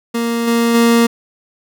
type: tone with level steps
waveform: 30% pulse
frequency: 233.1 Hz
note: A#3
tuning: in tune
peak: -13 / -9 / -6 dBFS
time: 0.14-1.07 s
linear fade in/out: 10 ms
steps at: 0.47 / 0.74 s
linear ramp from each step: 10 ms
effects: none